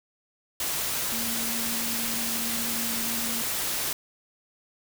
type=tone in noise; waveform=sine; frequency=230.7 Hz; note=A#3; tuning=18 cents flat; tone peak=-35 dBFS; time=1.12-3.42 s; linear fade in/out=2 ms; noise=white; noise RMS=-29 dBFS; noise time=0.6-3.93 s; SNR=-9 dB; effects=none